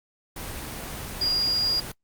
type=tone in noise; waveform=sine; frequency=4838 Hz; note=D#8; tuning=49 cents flat; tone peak=-21 dBFS; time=1.21-1.8 s; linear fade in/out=5 ms; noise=pink; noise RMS=-35 dBFS; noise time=0.36-1.92 s; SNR=+11 dB; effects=noise-tail reverb RT60 0.1 s tail -25 dB re dry + Opus 24 kbps